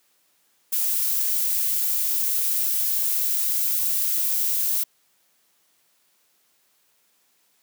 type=noise; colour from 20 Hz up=violet; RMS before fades=-23 dBFS; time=0.72-4.84 s; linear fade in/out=10 ms; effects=white hiss -65 dBFS RMS until 7.62 s + high-pass 150 Hz 12 dB/octave